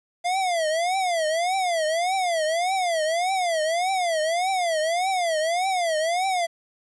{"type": "tone with vibrato", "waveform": "square", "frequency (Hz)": 690, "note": "F5", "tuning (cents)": -21, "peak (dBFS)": -22, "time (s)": [0.24, 6.47], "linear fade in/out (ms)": 20, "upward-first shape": "triangle", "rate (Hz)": 1.7, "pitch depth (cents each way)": 220, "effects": ["resampled to 24000 Hz", "9-bit"]}